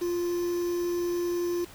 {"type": "tone with quantisation", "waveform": "triangle", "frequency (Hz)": 349.2, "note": "F4", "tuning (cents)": 0, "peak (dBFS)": -24, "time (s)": [0.01, 1.65], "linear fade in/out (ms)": 10, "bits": 7, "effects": ["pink hiss -49 dBFS RMS until 1.74 s"]}